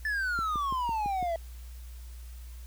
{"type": "exponential sweep", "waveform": "triangle", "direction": "down", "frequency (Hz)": [1767, 653], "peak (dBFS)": -26, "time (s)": [0.05, 1.36], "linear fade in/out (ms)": 2}
{"type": "click train", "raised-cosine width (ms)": 3, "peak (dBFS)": -26, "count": 6, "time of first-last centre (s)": [0.39, 1.228], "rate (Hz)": 5.97}
{"effects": ["added 60 Hz sine -41 dBFS peak until 2.66 s", "white hiss -57 dBFS RMS until 2.66 s"]}